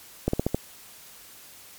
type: slowing click train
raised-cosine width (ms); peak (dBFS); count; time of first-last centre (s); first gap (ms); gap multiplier
2; -9; 5; 0.28-0.546; 54; 1.14
effects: white hiss -48 dBFS RMS until 1.78 s + MP3 96 kbps